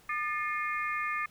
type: tone cluster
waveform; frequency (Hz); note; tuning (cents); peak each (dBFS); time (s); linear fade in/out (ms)
sine; 1209 / 1759 / 2130 / 2455; D6 / A6 / C7 / D#7; +50 / -1 / +30 / -24; -33 / -37 / -35 / -40; 0.09-1.26; 5
effects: pink hiss -60 dBFS RMS until 1.3 s